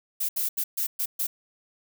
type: noise bursts at uneven times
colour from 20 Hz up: violet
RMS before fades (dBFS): -27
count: 6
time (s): 0.2-0.29 / 0.36-0.49 / 0.57-0.64 / 0.77-0.87 / 0.99-1.06 / 1.19-1.27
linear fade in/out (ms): 10
effects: none